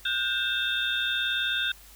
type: tone cluster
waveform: sine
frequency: 1449 / 1568 / 2663 / 3301 / 3616 Hz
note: F#6 / G6 / E7 / G#7 / A7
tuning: -37 / 0 / +17 / -11 / +47 cents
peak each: -33 / -30 / -35 / -37 / -28 dBFS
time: 0.05-1.72 s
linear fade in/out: 5 ms
effects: added 50 Hz sine -52 dBFS peak until 1.95 s + white hiss -52 dBFS RMS until 1.95 s